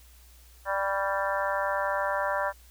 harmonic tone with a mistuned harmonic, 196.6 Hz, G3, 5 cents sharp, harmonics 3 / 4 / 5 / 6 / 7 / 8 / 9, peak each -30 / -35 / -31 / -37 / -35 / -35 / -36 dBFS, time 0.65-2.53 s, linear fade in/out 50 ms, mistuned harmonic 6, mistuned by -56 cents, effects added 60 Hz sine -52 dBFS peak until 2.7 s + white hiss -58 dBFS RMS until 2.7 s

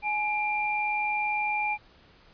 sine tone pair together, 841.1 / 2379 Hz, G#5 / D7, +22 / +22 cents, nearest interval octave + tritone, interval 1800 cents, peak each -28 dBFS, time 0.02-1.78 s, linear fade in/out 50 ms, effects pink hiss -57 dBFS RMS until 2.33 s + resampled to 11025 Hz

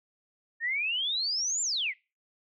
sine exponential two-way sweep, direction up then down, 1788 to 7400 to 1889 Hz, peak -27 dBFS, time 0.6-1.94 s, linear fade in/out 50 ms, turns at 1.62 s, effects noise-tail reverb RT60 0.3 s tail -24 dB re dry

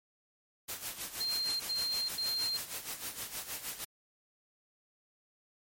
white noise with tremolo, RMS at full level -38 dBFS, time 0.68-3.85 s, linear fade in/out 10 ms, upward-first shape sine, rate 6.4 Hz, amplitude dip 70%
sine tone bursts, 4186 Hz, C8, in tune, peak -31 dBFS, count 3, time 1.2-2.576 s, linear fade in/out 10 ms, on 400 ms, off 88 ms
effects MP3 64 kbps

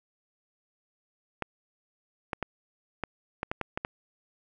clicks, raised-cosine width 0.5 ms, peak -15 dBFS, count 9, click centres 1.423 / 2.332 / 2.427 / 3.037 / 3.431 / 3.515 / 3.613 / 3.775 / 3.849 s, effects none

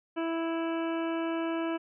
harmonic tone, 329.6 Hz, E4, in tune, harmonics 1 / 2 / 3 / 4 / 5 / 7 / 8 / 9, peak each -30 / -36 / -40 / -42 / -44 / -47 / -48 / -49 dBFS, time 0.16-1.78 s, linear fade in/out 20 ms, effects none

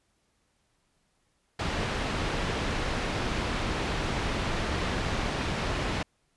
pink low-pass noise, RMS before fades -30 dBFS, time 1.59-6.03 s, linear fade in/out 5 ms, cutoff 3700 Hz, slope 12 dB/octave, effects pink hiss -72 dBFS RMS until 6.36 s + resampled to 24000 Hz

